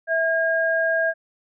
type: tone pair together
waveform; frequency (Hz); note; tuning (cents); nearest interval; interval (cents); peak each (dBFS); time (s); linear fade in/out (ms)
sine; 654 / 1623.4; E5 / G#6; -14 / -40; octave + major third; 1574; -21; 0.07-1.14; 50
effects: none